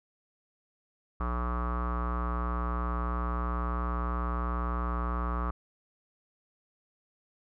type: tone with low-pass filter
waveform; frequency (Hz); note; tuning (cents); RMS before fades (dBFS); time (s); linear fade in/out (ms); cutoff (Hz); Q
square; 60.1; B1; -46; -31; 1.2-5.51; 5; 1200; 9.5
effects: none